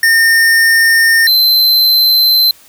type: tone pair in turn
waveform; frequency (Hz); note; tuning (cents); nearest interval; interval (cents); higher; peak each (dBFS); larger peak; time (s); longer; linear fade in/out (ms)
square; 1821 / 4088; A#6 / C8; -41 / -41; octave + major second; 1400; second; -7; neither; 0.03-1.27 / 1.27-2.51; neither; 2
effects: white hiss -43 dBFS RMS until 2.68 s